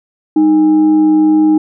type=tone with frequency modulation; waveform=sine; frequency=310 Hz; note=D#4; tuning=6 cents flat; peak=-6 dBFS; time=0.36-1.58 s; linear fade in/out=5 ms; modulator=506 Hz; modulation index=0.27; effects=none